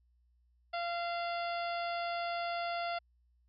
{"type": "harmonic tone with a mistuned harmonic", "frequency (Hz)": 689, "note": "F5", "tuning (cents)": -24, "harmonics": [1, 2, 3, 4, 5, 6, 7], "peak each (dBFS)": [-35, -41, -45, -47, -49, -51, -52], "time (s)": [0.73, 2.99], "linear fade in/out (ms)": 10, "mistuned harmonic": 6, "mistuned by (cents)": 82, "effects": ["added 60 Hz sine -67 dBFS peak until 3.48 s"]}